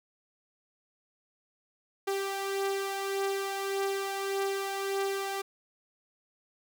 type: beating tone pair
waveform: sawtooth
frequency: 392 / 393.7 Hz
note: G4 / G4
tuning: 0 / +8 cents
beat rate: 1.7 Hz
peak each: -27 / -33 dBFS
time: 2.07-5.42 s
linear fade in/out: 10 ms
effects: none